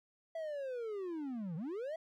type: linear two-way sweep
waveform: triangle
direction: down then up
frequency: 664 to 151.4 to 664 Hz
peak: -36 dBFS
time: 0.35-1.96 s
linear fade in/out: 5 ms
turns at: 1.56 s
effects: none